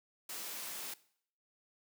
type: noise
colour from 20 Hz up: white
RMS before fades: -43 dBFS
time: 0.29-0.94 s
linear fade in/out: 5 ms
effects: noise-tail reverb RT60 0.6 s tail -19 dB re dry + high-pass 200 Hz 12 dB/octave